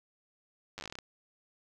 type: slowing click train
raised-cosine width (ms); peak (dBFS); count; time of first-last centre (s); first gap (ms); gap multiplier
0.2; -24; 12; 0.78-0.987; 9; 1.14
effects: none